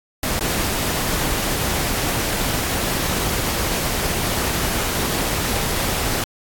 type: noise with dropouts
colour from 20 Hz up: pink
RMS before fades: -22 dBFS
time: 0.23-6.24 s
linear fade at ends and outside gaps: 2 ms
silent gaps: 0.394-0.408 s
effects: AAC 64 kbps